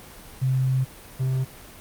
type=tone pair in turn; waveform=sine / triangle; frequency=130.81 / 130.81 Hz; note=C3 / C3; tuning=0 / 0 cents; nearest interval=unison; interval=0 cents; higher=neither; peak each=-19 / -19 dBFS; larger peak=neither; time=0.41-0.85 / 1.19-1.45 s; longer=first; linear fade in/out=20 ms; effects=pink hiss -44 dBFS RMS until 1.8 s + Opus 32 kbps